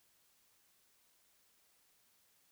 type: silence
effects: white hiss -72 dBFS RMS until 2.51 s